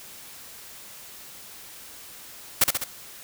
white noise with echo, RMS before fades -17 dBFS, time 2.61-2.64 s, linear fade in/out 5 ms, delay 67 ms, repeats 3, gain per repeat -4 dB, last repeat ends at 2.841 s, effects white hiss -44 dBFS RMS until 3.23 s

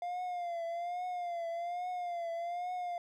triangle tone with vibrato, 698.5 Hz, F5, in tune, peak -33 dBFS, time 0.02-2.98 s, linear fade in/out 2 ms, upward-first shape triangle, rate 1.2 Hz, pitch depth 78 cents each way, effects none

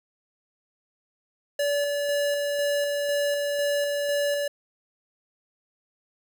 square tone with tremolo, 575 Hz, D5, 37 cents flat, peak -23 dBFS, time 1.59-4.48 s, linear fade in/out 5 ms, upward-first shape square, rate 2 Hz, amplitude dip 25%, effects 10-bit

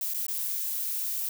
violet noise with dropouts, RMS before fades -31 dBFS, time 0.01-1.29 s, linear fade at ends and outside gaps 2 ms, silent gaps 0.137-0.144 / 0.266-0.283 s, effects none

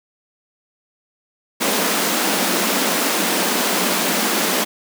pink high-pass noise, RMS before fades -19 dBFS, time 1.6-4.65 s, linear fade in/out 20 ms, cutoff 180 Hz, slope 96 dB/octave, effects none

